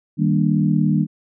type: chord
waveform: sine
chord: Eb major seventh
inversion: none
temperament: equal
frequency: 155.56 / 196 / 233.1 / 293.7 Hz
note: Eb3 / G3 / Bb3 / D4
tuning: 0 / 0 / 0 / 0 cents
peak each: -18 / -19 / -22 / -23 dBFS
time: 0.17-1.07 s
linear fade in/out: 50 ms
effects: none